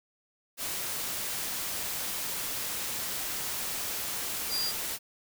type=tone in noise; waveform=sine; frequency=4786 Hz; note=D8; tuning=32 cents sharp; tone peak=-29 dBFS; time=4.49-4.73 s; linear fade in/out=50 ms; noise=white; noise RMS=-34 dBFS; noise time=0.57-4.99 s; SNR=+2 dB; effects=none